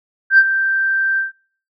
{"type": "tone with ADSR envelope", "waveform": "sine", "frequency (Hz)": 1568, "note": "G6", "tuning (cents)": 0, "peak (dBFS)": -3, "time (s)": [0.3, 1.32], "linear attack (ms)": 82, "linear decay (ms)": 51, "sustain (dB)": -11, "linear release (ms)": 140, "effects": ["noise-tail reverb RT60 0.5 s tail -26 dB re dry", "tanh soft clip ceiling 0 dBFS"]}